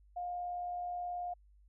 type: tone with amplitude modulation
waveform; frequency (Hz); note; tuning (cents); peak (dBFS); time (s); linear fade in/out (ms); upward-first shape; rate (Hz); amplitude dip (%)
sine; 710; F5; +28; -35; 0.16-1.34; 10; sine; 78.7; 25
effects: added 50 Hz sine -60 dBFS peak until 1.68 s